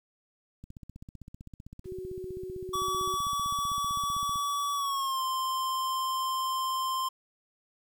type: click train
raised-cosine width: 5 ms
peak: -32 dBFS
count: 59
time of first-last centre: 0.64-4.358 s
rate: 15.6 Hz
type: tone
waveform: sine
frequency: 371.5 Hz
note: F#4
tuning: 7 cents sharp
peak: -36 dBFS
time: 1.84-3.18 s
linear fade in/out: 50 ms
type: tone with pitch glide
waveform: square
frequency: 1142 to 1047.2 Hz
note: D6 to C6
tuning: -49 to +1 cents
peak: -29 dBFS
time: 2.73-7.09 s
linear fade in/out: 10 ms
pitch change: -150 cents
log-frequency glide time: 4.74-5.22 s
effects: 10-bit